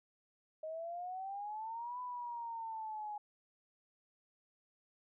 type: exponential two-way sweep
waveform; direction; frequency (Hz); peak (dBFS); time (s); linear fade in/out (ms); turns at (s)
sine; up then down; 622.3 to 1000 to 830; -40; 0.63-3.18; 5; 2
effects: none